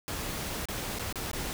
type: noise with dropouts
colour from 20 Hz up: pink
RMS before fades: -35 dBFS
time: 0.08-1.53 s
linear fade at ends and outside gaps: 0 ms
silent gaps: 0.655-0.686 / 0.987-0.994 / 1.126-1.157 / 1.314-1.332 s
effects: none